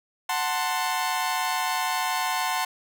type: chord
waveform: sawtooth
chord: F# diminished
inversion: none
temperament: equal with one note detuned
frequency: 740 / 887.1 / 1046.5 Hz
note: F#5 / A5 / C6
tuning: 0 / +14 / 0 cents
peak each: -25 dBFS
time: 0.29-2.65 s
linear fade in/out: 5 ms
effects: none